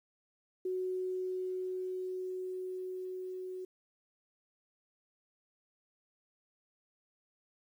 sine tone with level ramp, 370 Hz, F#4, in tune, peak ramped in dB -32 to -39 dBFS, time 0.65-3.65 s, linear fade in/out 5 ms, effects 11-bit

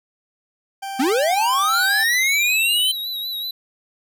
40% pulse tone, 784 Hz, G5, in tune, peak -26 dBFS, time 0.82-2.04 s, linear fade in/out 10 ms
square linear sweep, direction up, 233.5 to 3125 Hz, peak -17 dBFS, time 0.99-2.92 s, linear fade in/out 10 ms
square tone with vibrato, 3900 Hz, B7, 23 cents flat, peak -25 dBFS, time 1.73-3.51 s, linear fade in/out 5 ms, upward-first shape sine, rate 5.3 Hz, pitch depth 50 cents each way
effects none

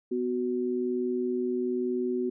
sine tone pair together, 249 / 370 Hz, B3 / F#4, +14 / 0 cents, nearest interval perfect fifth, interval 686 cents, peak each -30 / -28 dBFS, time 0.11-2.3 s, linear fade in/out 10 ms, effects none

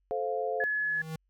sine chord, F major, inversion first, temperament just, 436.5 / 523.8 / 698.5 Hz, A4 / C5 / F5, -14 / +2 / 0 cents, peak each -33 dBFS, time 0.11-0.64 s, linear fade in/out 0 ms
sine tone, 1702 Hz, G#6, 42 cents sharp, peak -27 dBFS, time 0.6-1.02 s, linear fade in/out 5 ms
square tone with exponential growth, 159.3 Hz, D#3, 41 cents sharp, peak -33 dBFS, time 0.72-1.16 s, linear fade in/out 5 ms, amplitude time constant 94 ms
effects added 47 Hz sine -70 dBFS peak until 1.29 s

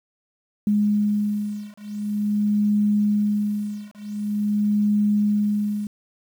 sine beating tone pair, 207.7 / 208.16 Hz, G#3 / G#3, 0 / +4 cents, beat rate 0.46 Hz, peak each -22 dBFS, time 0.67-5.87 s, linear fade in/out 2 ms, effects 8-bit

